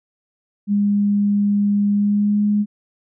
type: tone with pitch glide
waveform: sine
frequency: 203.8 to 207.4 Hz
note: G#3 to G#3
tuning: -32 to -2 cents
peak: -14 dBFS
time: 0.67-2.66 s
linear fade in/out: 50 ms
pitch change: +30 cents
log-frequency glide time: 1.91-2.42 s
effects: none